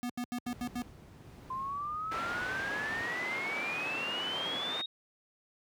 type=tone bursts; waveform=square; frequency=244.2 Hz; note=B3; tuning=19 cents flat; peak=-34 dBFS; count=6; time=0.03-0.82 s; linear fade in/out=0 ms; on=65 ms; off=80 ms
type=noise with tremolo; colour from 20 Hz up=brown; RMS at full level=-45 dBFS; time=0.46-3.02 s; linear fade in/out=2 ms; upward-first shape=sine; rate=1.2 Hz; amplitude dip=35%
type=exponential sweep; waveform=sine; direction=up; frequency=1030 to 3784 Hz; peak=-34 dBFS; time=1.5-4.86 s; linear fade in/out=5 ms
type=band-pass noise; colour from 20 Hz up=white; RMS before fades=-40 dBFS; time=2.11-4.82 s; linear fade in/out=10 ms; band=150 to 1800 Hz; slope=12 dB/octave
effects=high-pass 80 Hz 12 dB/octave